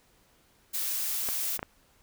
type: noise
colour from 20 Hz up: blue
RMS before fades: -31 dBFS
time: 0.73-1.58 s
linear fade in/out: 20 ms
type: clicks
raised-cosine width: 0.5 ms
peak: -19 dBFS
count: 3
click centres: 1.288 / 1.593 / 1.629 s
effects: pink hiss -64 dBFS RMS until 2.02 s